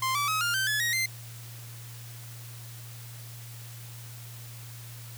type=tone with pitch steps; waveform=sawtooth; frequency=1046.5 / 1154.5 / 1273.6 / 1405 / 1550 / 1709.9 / 1886.3 / 2081 Hz; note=C6 / D6 / D#6 / F6 / G6 / A6 / A#6 / C7; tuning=0 / -30 / +40 / +10 / -20 / -50 / +20 / -10 cents; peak=-22 dBFS; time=0.02-1.06 s; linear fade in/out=5 ms; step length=130 ms; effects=added 117 Hz sine -42 dBFS peak until 5.17 s + white hiss -48 dBFS RMS until 5.17 s